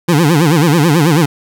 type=tone with vibrato; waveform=25% pulse; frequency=157.9 Hz; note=D#3; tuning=26 cents sharp; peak=-4 dBFS; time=0.08-1.26 s; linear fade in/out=10 ms; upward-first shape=sine; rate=9.2 Hz; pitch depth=200 cents each way; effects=none